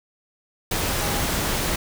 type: tone in noise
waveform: sine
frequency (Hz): 817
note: G#5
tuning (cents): -29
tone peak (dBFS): -32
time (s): 1.01-1.21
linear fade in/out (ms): 5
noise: pink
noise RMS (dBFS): -24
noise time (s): 0.71-1.76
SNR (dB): -11
effects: none